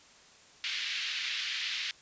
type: band-pass noise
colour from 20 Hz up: white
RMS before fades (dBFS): -35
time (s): 0.64-1.91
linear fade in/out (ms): 0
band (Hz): 1900 to 4100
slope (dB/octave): 24
effects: white hiss -57 dBFS RMS until 2.01 s + resampled to 16000 Hz